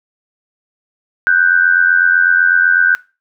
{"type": "tone pair together", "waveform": "sine", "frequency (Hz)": [1480, 1568], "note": ["F#6", "G6"], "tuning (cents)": [0, 0], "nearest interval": "minor second", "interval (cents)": 100, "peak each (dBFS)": -11, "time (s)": [1.27, 2.95], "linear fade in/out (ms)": 0, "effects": ["noise-tail reverb RT60 0.3 s tail -22 dB re dry"]}